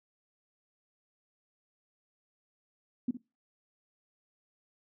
sine tone with echo, 246.9 Hz, B3, in tune, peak -26 dBFS, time 3.08-3.11 s, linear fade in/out 5 ms, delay 62 ms, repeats 1, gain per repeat -12 dB, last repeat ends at 3.172 s, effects noise-tail reverb RT60 0.3 s tail -23 dB re dry

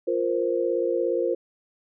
sine chord, F suspended fourth, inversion none, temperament equal, 349.2 / 466.2 / 523.3 Hz, F4 / Bb4 / C5, 0 / 0 / 0 cents, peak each -26 dBFS, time 0.07-1.35 s, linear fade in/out 10 ms, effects none

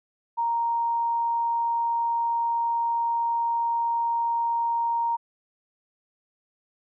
sine tone, 932.3 Hz, A#5, in tune, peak -22 dBFS, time 0.37-5.17 s, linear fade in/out 20 ms, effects none

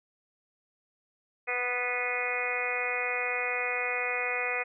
harmonic tone with a mistuned harmonic, 246.9 Hz, B3, in tune, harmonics 2 / 3 / 4 / 5 / 6 / 7 / 8 / 9 / 10, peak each -36 / -38 / -45 / -39 / -40 / -42 / -35 / -35 / -33 dBFS, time 1.47-4.64 s, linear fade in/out 20 ms, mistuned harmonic 9, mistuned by -55 cents, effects none

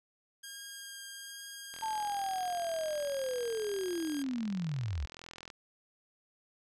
10% pulse tone with vibrato, 1616 Hz, G#6, 48 cents flat, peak -35 dBFS, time 0.43-4.23 s, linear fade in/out 10 ms, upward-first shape triangle, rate 1.2 Hz, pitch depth 10 cents each way
click train, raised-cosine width 0.2 ms, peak -29 dBFS, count 159, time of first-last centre 1.74-5.502 s, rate 42 Hz
sine linear sweep, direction down, 891 to 60.3 Hz, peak -32 dBFS, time 1.82-5.06 s, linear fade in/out 10 ms
effects none

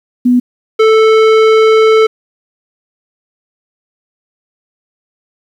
sine / square tone pair in turn, 246.9 / 439.9 Hz, B3 / A4, 0 / 0 cents, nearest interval minor seventh, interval 1000 cents, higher second, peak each -5 dBFS, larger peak neither, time 0.25-0.4 / 0.79-2.07 s, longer second, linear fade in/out 10 ms, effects low-pass 3000 Hz 12 dB/octave + 7-bit

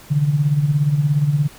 sine tone with tremolo, 146.2 Hz, D3, 7 cents flat, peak -11 dBFS, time 0.1-1.48 s, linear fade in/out 20 ms, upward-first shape sine, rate 17 Hz, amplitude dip 65%, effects pink hiss -43 dBFS RMS until 1.58 s

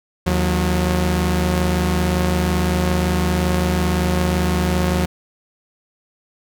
sawtooth tone pair together, 77.78 / 180.98 Hz, D#2 / F#3, 0 / -38 cents, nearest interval octave + minor third, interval 1462 cents, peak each -15 dBFS, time 0.26-5.06 s, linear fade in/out 10 ms, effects none

